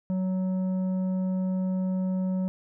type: tone with tanh clipping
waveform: sine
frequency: 186.3 Hz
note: F#3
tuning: 12 cents sharp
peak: -26 dBFS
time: 0.1-2.48 s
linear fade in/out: 0 ms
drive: 8 dB
effects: none